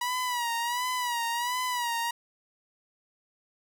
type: tone with vibrato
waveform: sawtooth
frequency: 968 Hz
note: B5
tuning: 35 cents flat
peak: -24 dBFS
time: 0.01-2.11 s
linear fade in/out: 5 ms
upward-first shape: sine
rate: 1.4 Hz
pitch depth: 73 cents each way
effects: none